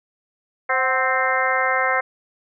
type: harmonic tone with a mistuned harmonic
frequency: 261.6 Hz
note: C4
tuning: in tune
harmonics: 2 / 3 / 4 / 5 / 6 / 7 / 8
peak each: -25 / -25 / -25 / -25 / -25 / -25 / -25 dBFS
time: 0.69-2.01 s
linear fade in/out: 10 ms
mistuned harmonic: 3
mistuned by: -63 cents
effects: none